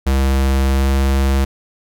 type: tone with pitch glide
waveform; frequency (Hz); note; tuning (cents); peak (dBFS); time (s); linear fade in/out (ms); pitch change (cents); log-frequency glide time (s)
square; 67.1 to 67.64; C2 to C#2; +44 to -42; -13; 0.06-1.45; 10; +14; 0.68-0.89
effects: none